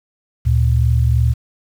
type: tone pair together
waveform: sine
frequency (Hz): 73.42 / 116.54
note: D2 / A#2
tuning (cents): 0 / 0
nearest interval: minor sixth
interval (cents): 800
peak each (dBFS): -14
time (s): 0.45-1.34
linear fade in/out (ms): 20
effects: 7-bit